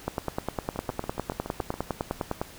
two click trains, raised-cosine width 1 ms, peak -20 / -13 dBFS, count 8 / 24, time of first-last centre 0.76-1.74 / 0.08-2.415 s, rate 7.14 / 9.85 Hz, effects pink hiss -47 dBFS RMS until 2.58 s

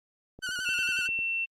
click train, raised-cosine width 2 ms, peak -33 dBFS, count 9, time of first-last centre 0.39-1.19 s, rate 10 Hz
sawtooth tone with vibrato, 1480 Hz, F#6, in tune, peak -27 dBFS, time 0.42-1.08 s, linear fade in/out 20 ms, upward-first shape square, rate 11 Hz, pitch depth 45 cents each way
sine tone, 2700 Hz, E7, 41 cents sharp, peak -27 dBFS, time 0.65-1.46 s, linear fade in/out 20 ms
effects low-pass 9000 Hz 12 dB/octave + Opus 32 kbps

